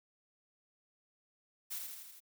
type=noise with echo; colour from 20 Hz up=blue; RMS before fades=-40 dBFS; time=1.7-1.8 s; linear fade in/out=20 ms; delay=81 ms; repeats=5; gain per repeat=-3 dB; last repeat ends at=2.205 s; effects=none